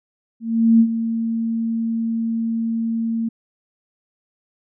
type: tone with ADSR envelope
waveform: sine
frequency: 227.6 Hz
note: A#3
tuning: 41 cents flat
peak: -8 dBFS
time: 0.4-3.29 s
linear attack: 400 ms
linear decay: 69 ms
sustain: -11 dB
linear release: 9 ms
effects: none